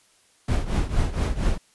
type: noise with tremolo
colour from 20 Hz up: brown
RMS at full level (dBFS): -19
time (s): 0.48-1.58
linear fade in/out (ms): 5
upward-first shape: triangle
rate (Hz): 4.3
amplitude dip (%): 85
effects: white hiss -60 dBFS RMS until 1.74 s + resampled to 24000 Hz